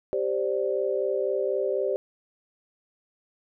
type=chord; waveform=sine; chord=G suspended fourth; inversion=none; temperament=equal; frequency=392 / 523.3 / 587.3 Hz; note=G4 / C5 / D5; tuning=0 / 0 / 0 cents; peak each=-27 / -28 / -29 dBFS; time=0.13-1.96 s; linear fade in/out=0 ms; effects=none